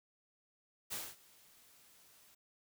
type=noise with ADSR envelope; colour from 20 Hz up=white; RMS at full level=-40 dBFS; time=0.9-2.35 s; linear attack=24 ms; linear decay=230 ms; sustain=-24 dB; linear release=9 ms; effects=none